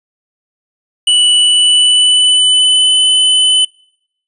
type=tone with pitch glide; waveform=square; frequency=2960 to 3017 Hz; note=F#7 to F#7; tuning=0 to +33 cents; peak=-7 dBFS; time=1.07-3.65 s; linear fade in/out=5 ms; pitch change=+33 cents; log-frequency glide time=1.34-2.94 s; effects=noise-tail reverb RT60 0.7 s tail -25 dB re dry + resampled to 24000 Hz